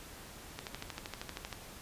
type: click train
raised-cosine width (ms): 0.2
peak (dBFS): -22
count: 13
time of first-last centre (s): 0.59-1.527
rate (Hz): 12.8
effects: pink hiss -50 dBFS RMS until 1.81 s + resampled to 32000 Hz